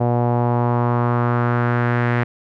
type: tone with low-pass filter sweep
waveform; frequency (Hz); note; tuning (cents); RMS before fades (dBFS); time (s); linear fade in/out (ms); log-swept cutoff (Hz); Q
sawtooth; 120.3; B2; -45; -18; 0-2.24; 10; 720 to 1900; 2.6
effects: none